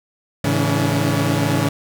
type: tone cluster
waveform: sawtooth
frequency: 107.2 / 138.4 / 162.8 / 285.4 Hz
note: A2 / C#3 / E3 / D4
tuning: -45 / -2 / -21 / -49 cents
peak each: -18 dBFS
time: 0.44-1.69 s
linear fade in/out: 5 ms
effects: none